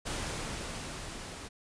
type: noise with level ramp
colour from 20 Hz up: pink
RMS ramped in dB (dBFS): -35 to -44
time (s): 0.05-1.49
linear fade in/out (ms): 20
effects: resampled to 22050 Hz